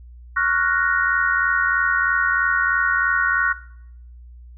sine chord, Gb major seventh, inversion second, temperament equal, 1108.7 / 1396.9 / 1480 / 1864.7 Hz, Db6 / F6 / Gb6 / Bb6, 0 / 0 / 0 / 0 cents, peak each -24 / -24 / -20 / -24 dBFS, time 0.36-3.53 s, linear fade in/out 10 ms, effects noise-tail reverb RT60 0.7 s tail -17 dB re dry + added 60 Hz sine -39 dBFS peak until 4.57 s

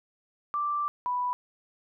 sine tone pair in turn, 1174.7 / 987.8 Hz, D6 / B5, 0 / 0 cents, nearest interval minor third, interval 300 cents, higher first, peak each -26 dBFS, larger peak neither, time 0.54-0.88 / 1.06-1.33 s, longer first, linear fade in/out 0 ms, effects none

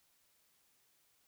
silence, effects white hiss -73 dBFS RMS until 1.27 s

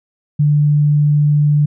sine tone, 147.7 Hz, D3, 10 cents sharp, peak -9 dBFS, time 0.39-1.66 s, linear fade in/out 10 ms, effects none

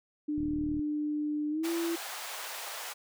sine tone with pitch glide, 298.9 to 335.5 Hz, D4 to E4, +31 to +31 cents, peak -29 dBFS, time 0.28-1.96 s, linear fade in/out 10 ms, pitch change +200 cents, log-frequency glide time 1.5-1.69 s
click train, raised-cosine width 5 ms, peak -29 dBFS, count 17, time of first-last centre 0.38-0.793 s, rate 38.7 Hz
pink high-pass noise, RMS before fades -40 dBFS, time 1.63-2.94 s, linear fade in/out 20 ms, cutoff 630 Hz, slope 24 dB/octave
effects none

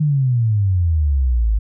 sine exponential sweep, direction down, 155.56 to 50.9 Hz, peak -13 dBFS, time 0-1.59 s, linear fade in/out 10 ms, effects none

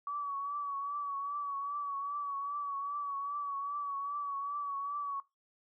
sine tone with vibrato, 1137 Hz, C#6, 44 cents sharp, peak -34 dBFS, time 0.07-5.2 s, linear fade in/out 2 ms, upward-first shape triangle, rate 2.5 Hz, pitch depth 50 cents each way, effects noise-tail reverb RT60 0.2 s tail -19 dB re dry

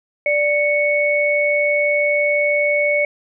sine tone pair together, 587.3 / 2217 Hz, D5 / C#7, 0 / 0 cents, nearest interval octave + major seventh, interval 2300 cents, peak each -17 dBFS, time 0.26-3.05 s, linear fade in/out 2 ms, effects none

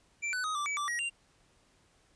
square tone with pitch steps, 2346 / 1497 / 1256 / 1172 / 2290 / 1170 / 1899 / 2779 Hz, D7 / F#6 / D#6 / D6 / D7 / D6 / A#6 / F7, -2 / +20 / +16 / -4 / -44 / -7 / +32 / -9 cents, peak -32 dBFS, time 0.22-1.1 s, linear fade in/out 20 ms, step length 110 ms, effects pink hiss -67 dBFS RMS until 2.15 s + resampled to 22050 Hz

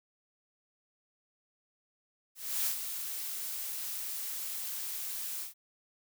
blue noise with ADSR envelope, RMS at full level -30 dBFS, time 2.35-5.54 s, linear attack 310 ms, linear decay 95 ms, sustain -8 dB, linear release 130 ms, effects none

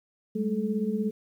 sine tone cluster, 198.5 / 215.2 / 432.5 Hz, G3 / A3 / A4, +22 / -38 / -30 cents, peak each -30 / -28 / -32 dBFS, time 0.35-1.11 s, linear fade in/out 10 ms, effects 10-bit

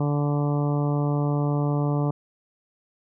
harmonic tone, 145.5 Hz, D3, 16 cents flat, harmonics 1 / 2 / 3 / 4 / 5 / 6 / 7 / 8, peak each -22 / -28 / -32 / -34 / -36 / -38 / -39 / -40 dBFS, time 0-2.11 s, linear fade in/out 5 ms, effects none

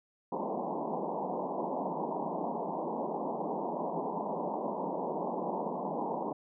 white band-pass noise, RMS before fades -35 dBFS, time 0.32-6.33 s, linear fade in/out 5 ms, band 160 to 1000 Hz, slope 96 dB/octave, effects none

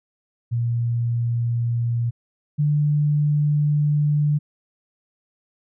sine tone pair in turn, 118.2 / 147.98 Hz, A#2 / D3, +24 / +13 cents, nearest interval major third, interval 389 cents, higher second, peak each -19 / -16 dBFS, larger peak second, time 0.51-2.11 / 2.58-4.39 s, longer second, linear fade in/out 20 ms, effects none

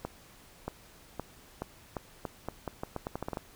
accelerating click train, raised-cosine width 1 ms, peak -20 dBFS, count 16, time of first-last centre 0.05-3.372 s, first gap 630 ms, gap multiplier 0.82, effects pink hiss -56 dBFS RMS until 3.55 s

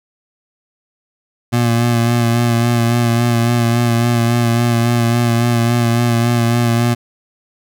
25% pulse tone with vibrato, 118.1 Hz, A#2, 23 cents sharp, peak -8 dBFS, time 1.52-6.95 s, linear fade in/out 20 ms, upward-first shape sine, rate 3.6 Hz, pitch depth 30 cents each way, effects none

